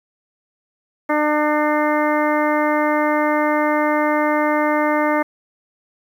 harmonic tone, 300 Hz, D4, 37 cents sharp, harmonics 1 / 2 / 3 / 4 / 5 / 6 / 7, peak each -20 / -20 / -22 / -24 / -29 / -27 / -27 dBFS, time 1.09-5.23 s, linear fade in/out 10 ms, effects 8-bit

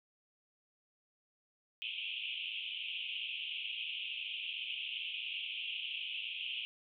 pink band-pass noise, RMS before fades -41 dBFS, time 1.82-6.65 s, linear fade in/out 0 ms, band 2500 to 3300 Hz, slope 96 dB/octave, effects none

